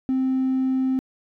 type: tone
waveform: triangle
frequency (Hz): 261.6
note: C4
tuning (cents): 0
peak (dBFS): -16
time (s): 0.09-0.99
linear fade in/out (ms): 0
effects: tanh soft clip ceiling -15 dBFS